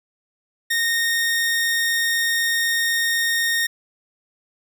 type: tone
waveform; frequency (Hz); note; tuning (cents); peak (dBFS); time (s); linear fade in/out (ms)
sawtooth; 1848; A#6; -16; -15; 0.7-3.67; 10
effects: none